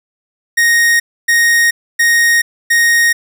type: tone bursts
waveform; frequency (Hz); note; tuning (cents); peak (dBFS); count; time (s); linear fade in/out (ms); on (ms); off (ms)
45% pulse; 1864.7; A#6; 0; -8; 4; 0.57-3.13; 10; 430; 280
effects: none